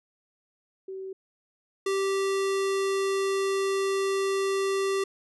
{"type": "tone pair in turn", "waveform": ["sine", "square"], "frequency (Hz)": [382, 390], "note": ["G4", "G4"], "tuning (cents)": [-45, -9], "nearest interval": "unison", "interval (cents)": 36, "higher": "second", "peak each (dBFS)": [-34, -25], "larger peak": "second", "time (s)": [[0.88, 1.13], [1.86, 5.04]], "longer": "second", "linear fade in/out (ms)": 5, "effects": ["resampled to 24000 Hz"]}